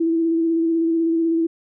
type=tone with vibrato; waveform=sine; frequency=329.6 Hz; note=E4; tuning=in tune; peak=-16 dBFS; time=0-1.47 s; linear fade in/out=10 ms; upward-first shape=square; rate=16 Hz; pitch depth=18 cents each way; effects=none